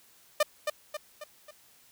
sawtooth tone with echo, 601 Hz, D5, 40 cents sharp, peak -17 dBFS, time 0.4-0.43 s, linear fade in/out 5 ms, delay 270 ms, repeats 4, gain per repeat -6 dB, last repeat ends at 1.51 s, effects white hiss -60 dBFS RMS until 1.91 s

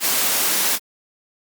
white high-pass noise, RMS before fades -19 dBFS, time 0-0.79 s, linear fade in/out 50 ms, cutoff 200 Hz, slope 12 dB/octave, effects Opus 48 kbps

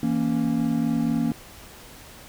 triangle chord, A# diminished, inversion second, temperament equal, 164.81 / 233.1 / 277.2 Hz, E3 / A#3 / C#4, 0 / 0 / 0 cents, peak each -26 / -21 / -24 dBFS, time 0.03-1.32 s, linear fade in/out 2 ms, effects pink hiss -45 dBFS RMS until 2.28 s

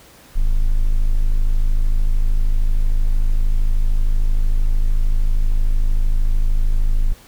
triangle tone, 26.55 Hz, G#0, 39 cents sharp, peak -10 dBFS, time 0.35-7.14 s, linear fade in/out 20 ms, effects pink hiss -46 dBFS RMS until 7.27 s

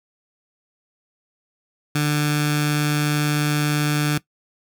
15% pulse tone with notch filter, 148.5 Hz, D3, 20 cents sharp, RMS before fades -20 dBFS, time 1.95-4.18 s, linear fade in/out 5 ms, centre 530 Hz, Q 0.73, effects noise-tail reverb RT60 0.1 s tail -19 dB re dry

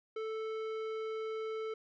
triangle tone with tanh clipping, 440 Hz, A4, in tune, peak -38 dBFS, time 0.16-1.74 s, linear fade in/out 5 ms, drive 18 dB, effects none

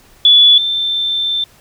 sine tone pair in turn, 3433 / 3557 Hz, A7 / A7, -43 / +18 cents, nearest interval minor second, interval 61 cents, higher second, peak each -4 / -14 dBFS, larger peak first, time 0.25-0.58 / 0.58-1.44 s, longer second, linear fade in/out 2 ms, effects pink hiss -47 dBFS RMS until 1.6 s

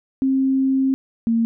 sine tone pair in turn, 266.5 / 229.1 Hz, C4 / A#3, +32 / -30 cents, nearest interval minor third, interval 262 cents, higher first, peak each -15 / -15 dBFS, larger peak neither, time 0.22-0.94 / 1.27-1.45 s, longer first, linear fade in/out 0 ms, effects none

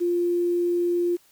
sine tone with quantisation, 349.2 Hz, F4, in tune, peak -20 dBFS, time 0-1.17 s, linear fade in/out 20 ms, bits 8, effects white hiss -59 dBFS RMS until 1.31 s

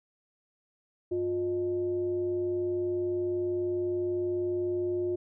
sine tone with frequency modulation, 356.6 Hz, F4, 36 cents sharp, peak -27 dBFS, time 1.11-5.16 s, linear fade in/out 10 ms, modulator 259 Hz, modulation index 0.36, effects none

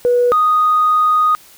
sine tone pair in turn, 487.7 / 1242.1 Hz, B4 / D#6, -22 / -3 cents, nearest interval octave + major third, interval 1619 cents, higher second, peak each -9 dBFS, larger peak neither, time 0.05-0.32 / 0.32-1.35 s, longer second, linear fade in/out 0 ms, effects tanh soft clip ceiling -5 dBFS + white hiss -44 dBFS RMS until 1.57 s

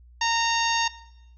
harmonic tone, 922 Hz, A#5, 19 cents flat, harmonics 1 / 2 / 3 / 4 / 5 / 6 / 7, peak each -25 / -28 / -30 / -31 / -32 / -33 / -33 dBFS, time 0.21-0.88 s, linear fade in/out 5 ms, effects noise-tail reverb RT60 0.8 s tail -17 dB re dry + added 60 Hz sine -48 dBFS peak until 1.37 s

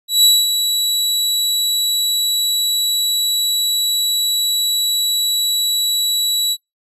sawtooth tone with ADSR envelope, 3918 Hz, B7, 15 cents flat, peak -4 dBFS, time 0.08-6.57 s, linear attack 160 ms, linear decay 220 ms, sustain -8 dB, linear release 50 ms, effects noise-tail reverb RT60 0.2 s tail -26 dB re dry + resampled to 32000 Hz

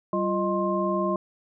sine tone cluster, 192.7 / 347.5 / 620 / 1057 Hz, G3 / F4 / D#5 / C6, -29 / -9 / -6 / +17 cents, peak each -28 dBFS, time 0.13-1.16 s, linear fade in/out 2 ms, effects none

